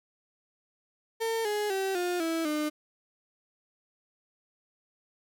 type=tone with pitch steps; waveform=35% pulse; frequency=452.9 / 417.7 / 385.3 / 355.3 / 327.7 / 302.3 Hz; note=A#4 / G#4 / G4 / F4 / E4 / D#4; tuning=-50 / +10 / -30 / +30 / -10 / -50 cents; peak=-26 dBFS; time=1.2-2.7 s; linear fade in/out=20 ms; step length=250 ms; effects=none